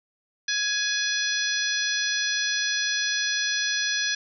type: harmonic tone with a mistuned harmonic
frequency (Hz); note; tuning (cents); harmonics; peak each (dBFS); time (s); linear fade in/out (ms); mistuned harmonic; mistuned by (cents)
834; G#5; +7; 2 / 3 / 4 / 5 / 6 / 7; -27 / -34 / -31 / -31 / -32 / -31; 0.48-4.15; 5; 4; +33
effects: none